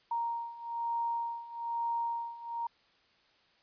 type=beating tone pair; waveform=sine; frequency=932.3 / 933.4 Hz; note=A#5 / A#5; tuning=0 / +2 cents; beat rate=1.1 Hz; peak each=-37 / -34 dBFS; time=0.11-2.67 s; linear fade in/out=5 ms; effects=white hiss -67 dBFS RMS until 3.62 s + resampled to 11025 Hz